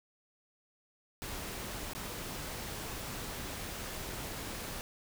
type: noise with dropouts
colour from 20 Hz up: pink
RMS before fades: -41 dBFS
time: 1.22-4.81 s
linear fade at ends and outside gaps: 0 ms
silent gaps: 1.934-1.95 s
effects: none